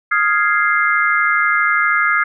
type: chord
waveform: sine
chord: F minor seventh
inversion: third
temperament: equal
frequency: 1244.5 / 1396.9 / 1661.2 / 2093 Hz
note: Eb6 / F6 / Ab6 / C7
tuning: 0 / 0 / 0 / 0 cents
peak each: -18 dBFS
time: 0.11-2.24 s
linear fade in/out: 10 ms
effects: none